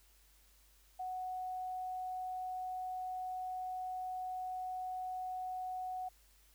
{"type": "tone", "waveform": "sine", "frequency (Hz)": 740, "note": "F#5", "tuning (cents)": 0, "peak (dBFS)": -38, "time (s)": [0.99, 6.09], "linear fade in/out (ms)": 10, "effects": ["added 50 Hz sine -66 dBFS peak until 6.54 s", "white hiss -68 dBFS RMS until 6.54 s"]}